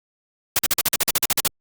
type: noise bursts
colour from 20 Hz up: white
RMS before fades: -18 dBFS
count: 13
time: 0.56-1.477 s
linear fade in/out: 2 ms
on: 29 ms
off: 45 ms
effects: Opus 48 kbps